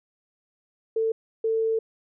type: tone bursts at uneven times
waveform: sine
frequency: 446.9 Hz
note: A4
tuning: 27 cents sharp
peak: -21 dBFS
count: 2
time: 0.96-1.12 / 1.44-1.79 s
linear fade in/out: 5 ms
effects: none